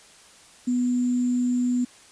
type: tone with sample-and-hold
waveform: sine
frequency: 246.9 Hz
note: B3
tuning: in tune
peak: -20 dBFS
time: 0.67-1.85 s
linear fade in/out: 10 ms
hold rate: 7350 Hz
effects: white hiss -51 dBFS RMS until 2.11 s + resampled to 22050 Hz